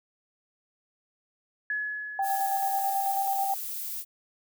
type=tone with exponential decay; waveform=sine; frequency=1698 Hz; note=G#6; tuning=38 cents sharp; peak=-26 dBFS; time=1.7-3.54 s; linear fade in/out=2 ms; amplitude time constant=400 ms
type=tone with tremolo; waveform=sine; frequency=784 Hz; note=G5; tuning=in tune; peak=-24 dBFS; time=2.19-3.54 s; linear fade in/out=2 ms; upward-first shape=square; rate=9.2 Hz; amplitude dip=30%
type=noise; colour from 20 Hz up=violet; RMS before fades=-35 dBFS; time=2.22-4.05 s; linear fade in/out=50 ms
effects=none